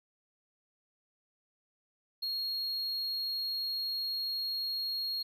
triangle tone, 4283 Hz, C8, 40 cents sharp, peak -31 dBFS, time 2.22-5.23 s, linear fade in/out 10 ms, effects none

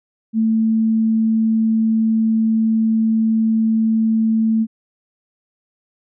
sine tone, 222.3 Hz, A3, 18 cents sharp, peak -13 dBFS, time 0.33-4.67 s, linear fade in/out 50 ms, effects none

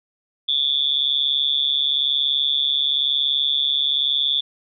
sine tone with amplitude modulation, 3478 Hz, A7, 21 cents flat, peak -13 dBFS, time 0.48-4.41 s, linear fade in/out 10 ms, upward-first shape sine, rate 141 Hz, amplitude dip 100%, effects none

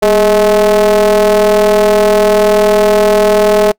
square ring-modulated tone, 108.9 Hz, A2, 17 cents flat, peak -4 dBFS, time 0.02-3.72 s, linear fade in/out 10 ms, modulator 524 Hz, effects noise-tail reverb RT60 0.1 s tail -26 dB re dry

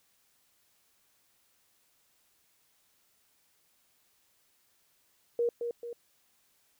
sine tone with echo, 473.2 Hz, A#4, 26 cents sharp, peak -25 dBFS, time 5.39-5.49 s, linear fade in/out 2 ms, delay 220 ms, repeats 2, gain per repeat -6 dB, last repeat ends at 5.93 s, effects white hiss -70 dBFS RMS until 6.79 s

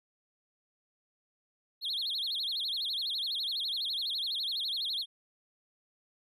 triangle tone with vibrato, 3729 Hz, A#7, in tune, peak -29 dBFS, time 1.81-5.06 s, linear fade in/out 50 ms, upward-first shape sine, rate 12 Hz, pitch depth 270 cents each way, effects tanh soft clip ceiling -26 dBFS + resampled to 32000 Hz

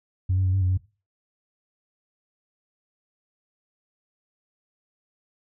sine tone with pitch steps, 92.5 / 94.4 / 92.6 / 96.3 / 91.4 / 93 Hz, F#2 / F#2 / F#2 / G2 / F#2 / F#2, 0 / +35 / +2 / -30 / -21 / +9 cents, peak -18 dBFS, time 0.29-0.776 s, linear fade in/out 10 ms, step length 81 ms, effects noise-tail reverb RT60 0.3 s tail -18 dB re dry + tanh soft clip ceiling -16 dBFS

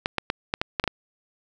clicks, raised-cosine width 0.3 ms, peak -7 dBFS, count 8, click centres 0.059 / 0.183 / 0.301 / 0.539 / 0.615 / 0.798 / 0.84 / 0.877 s, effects none

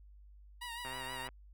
15% pulse tone with vibrato, 950 Hz, A#5, 33 cents sharp, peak -35 dBFS, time 0.61-1.28 s, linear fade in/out 10 ms, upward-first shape triangle, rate 6.3 Hz, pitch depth 66 cents each way
click train, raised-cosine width 0.5 ms, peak -31 dBFS, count 58, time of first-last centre 0.85-1.288 s, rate 130 Hz
effects added 50 Hz sine -54 dBFS peak until 1.53 s

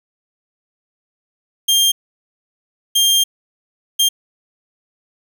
sawtooth tone bursts at uneven times, 3198 Hz, G7, 34 cents sharp, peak -8 dBFS, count 3, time 1.68-1.92 / 2.95-3.24 / 3.99-4.09 s, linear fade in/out 10 ms, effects none

